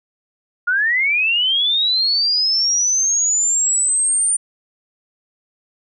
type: linear sweep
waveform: sine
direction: up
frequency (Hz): 1400 to 9100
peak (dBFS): -14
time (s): 0.67-4.37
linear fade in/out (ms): 10
effects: none